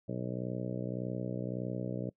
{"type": "harmonic tone", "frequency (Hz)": 61.74, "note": "B1", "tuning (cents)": 0, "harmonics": [2, 3, 4, 5, 6, 7, 8, 9, 10], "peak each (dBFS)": [-39, -39, -44, -43, -48, -45, -46, -44, -48], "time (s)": [0.08, 2.1], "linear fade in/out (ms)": 10, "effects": ["noise-tail reverb RT60 0.1 s tail -23 dB re dry"]}